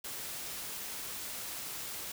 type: noise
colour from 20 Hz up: white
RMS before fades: -41 dBFS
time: 0.04-2.12 s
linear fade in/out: 5 ms
effects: none